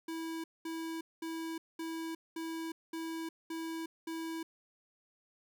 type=tone bursts; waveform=square; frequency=326.5 Hz; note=E4; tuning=17 cents flat; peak=-38 dBFS; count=8; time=0.08-4.43 s; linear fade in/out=5 ms; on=360 ms; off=210 ms; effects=none